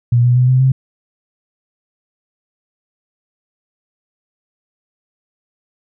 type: tone with pitch steps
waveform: sine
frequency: 120 / 122.88 / 125.82 / 128.84 / 131.92 Hz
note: B2 / B2 / B2 / C3 / C3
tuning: -49 / -8 / +33 / -26 / +15 cents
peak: -8 dBFS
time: 0.12-0.72 s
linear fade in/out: 5 ms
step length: 120 ms
effects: none